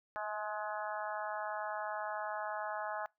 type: harmonic tone with a mistuned harmonic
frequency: 211 Hz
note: G#3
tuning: 28 cents sharp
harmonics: 3 / 4 / 5 / 6 / 7 / 8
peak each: -42 / -41 / -45 / -45 / -46 / -47 dBFS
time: 0.16-3.06 s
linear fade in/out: 0 ms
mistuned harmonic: 3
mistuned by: +19 cents
effects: noise-tail reverb RT60 0.2 s tail -24 dB re dry